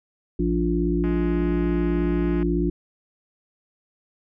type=harmonic tone; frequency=58.27 Hz; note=A#1; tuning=in tune; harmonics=1 / 3 / 5 / 6; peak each=-25 / -25 / -25 / -25 dBFS; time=0.39-2.7 s; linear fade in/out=5 ms
type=click train; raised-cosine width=0.5 ms; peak=-24 dBFS; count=291; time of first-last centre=1.04-2.428 s; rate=209 Hz
effects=none